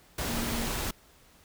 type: tone in noise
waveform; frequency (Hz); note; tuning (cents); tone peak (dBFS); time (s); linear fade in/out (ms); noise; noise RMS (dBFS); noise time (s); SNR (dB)
sine; 233.1; A#3; 0; -34; 0.28-0.66; 5; pink; -32; 0.18-0.91; -5
effects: pink hiss -59 dBFS RMS until 1.44 s